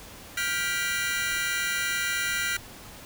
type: chord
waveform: sawtooth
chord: G dominant seventh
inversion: third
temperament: just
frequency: 1411.2 / 1568 / 1960 / 2352 Hz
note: F6 / G6 / B6 / D7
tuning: +18 / 0 / -14 / +2 cents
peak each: -27 / -29 / -27 / -30 dBFS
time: 0.37-2.57 s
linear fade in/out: 5 ms
effects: pink hiss -45 dBFS RMS until 3.05 s